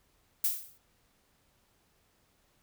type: noise with exponential decay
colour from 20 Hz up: violet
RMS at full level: -25 dBFS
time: 0.44-0.78 s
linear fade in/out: 5 ms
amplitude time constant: 73 ms
effects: pink hiss -70 dBFS RMS until 2.62 s